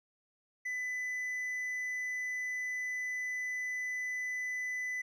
sine tone with hard clipping, 2000 Hz, B6, 21 cents sharp, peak -35 dBFS, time 0.65-5.02 s, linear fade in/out 10 ms, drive 3 dB, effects none

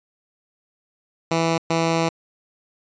10% pulse tone bursts at uneven times, 164.81 Hz, E3, in tune, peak -10 dBFS, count 2, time 1.31-1.58 / 1.7-2.09 s, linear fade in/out 5 ms, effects resampled to 16000 Hz

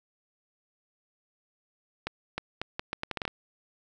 accelerating click train, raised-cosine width 0.3 ms, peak -15 dBFS, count 11, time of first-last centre 2.07-3.279 s, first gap 310 ms, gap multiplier 0.76, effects none

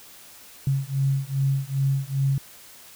sine beating tone pair, 135.3 / 137.8 Hz, C#3 / C#3, -42 / -10 cents, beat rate 2.5 Hz, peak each -24 dBFS, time 0.67-2.38 s, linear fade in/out 2 ms, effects white hiss -47 dBFS RMS until 2.95 s

